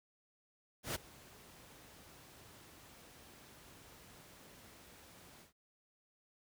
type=noise with ADSR envelope; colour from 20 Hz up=pink; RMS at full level=-36 dBFS; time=0.83-5.53 s; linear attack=120 ms; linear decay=17 ms; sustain=-22 dB; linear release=120 ms; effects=high-pass 60 Hz 12 dB/octave